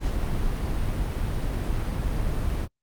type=noise; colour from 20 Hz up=brown; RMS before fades=-26 dBFS; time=0-2.68 s; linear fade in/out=50 ms; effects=noise-tail reverb RT60 0.1 s tail -24 dB re dry + Opus 48 kbps